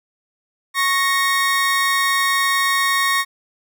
30% pulse tone pair together, 1102.1 / 1864.7 Hz, C#6 / A#6, -10 / 0 cents, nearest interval major sixth, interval 910 cents, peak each -16 dBFS, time 0.74-3.25 s, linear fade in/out 50 ms, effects none

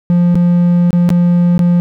triangle tone with dropouts, 174.8 Hz, F3, 2 cents sharp, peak -5 dBFS, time 0.1-1.8 s, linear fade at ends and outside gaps 0 ms, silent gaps 0.346-0.355 / 0.906-0.93 / 1.091-1.103 / 1.579-1.592 s, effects none

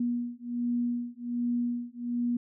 sine beating tone pair, 240 / 241.3 Hz, B3 / B3, -49 / -40 cents, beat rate 1.3 Hz, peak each -31 dBFS, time 0-2.37 s, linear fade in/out 5 ms, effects none

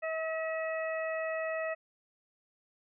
harmonic tone, 642 Hz, E5, 46 cents flat, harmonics 1 / 2 / 3 / 4, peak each -33 / -42 / -39 / -44 dBFS, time 0.02-1.75 s, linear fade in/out 20 ms, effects none

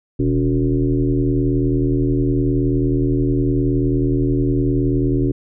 sine tone with frequency modulation, 203.2 Hz, G#3, 38 cents flat, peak -14 dBFS, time 0.19-5.32 s, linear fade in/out 10 ms, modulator 79.1 Hz, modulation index 2.2, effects none

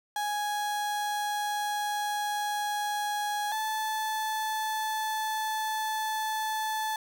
35% pulse tone pair in turn, 830.6 / 870.5 Hz, G#5 / A5, 0 / -19 cents, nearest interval minor second, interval 81 cents, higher second, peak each -27 dBFS, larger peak neither, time 0.16-3.52 / 3.52-6.96 s, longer second, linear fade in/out 2 ms, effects none

